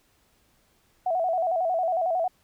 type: tone with vibrato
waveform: sine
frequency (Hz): 697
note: F5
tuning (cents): -4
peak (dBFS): -22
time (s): 1.06-2.28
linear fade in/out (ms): 5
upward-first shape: square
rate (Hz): 11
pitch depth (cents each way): 97
effects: pink hiss -65 dBFS RMS until 2.43 s